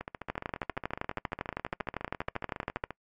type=two click trains; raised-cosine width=0.5 ms; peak=-16 / -22 dBFS; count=33 / 43; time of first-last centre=0.3-2.84 / 0.01-2.907 s; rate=12.6 / 14.5 Hz; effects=noise-tail reverb RT60 0.1 s tail -24 dB re dry + AAC 64 kbps